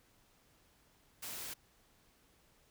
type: noise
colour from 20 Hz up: white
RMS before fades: -44 dBFS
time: 1.22-1.54 s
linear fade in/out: 10 ms
effects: pink hiss -69 dBFS RMS until 2.7 s